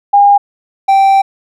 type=tone pair in turn; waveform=sine / triangle; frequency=810 / 780.9 Hz; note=G#5 / G5; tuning=-43 / -7 cents; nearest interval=minor second; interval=64 cents; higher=first; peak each=-3 dBFS; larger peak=neither; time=0.13-0.38 / 0.88-1.22 s; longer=second; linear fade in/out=10 ms; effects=none